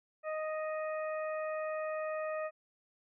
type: harmonic tone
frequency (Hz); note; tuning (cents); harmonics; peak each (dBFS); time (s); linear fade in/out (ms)
622.3; D#5; 0; 1 / 2 / 3 / 4; -35 / -42 / -46 / -50; 0.23-2.51; 50
effects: none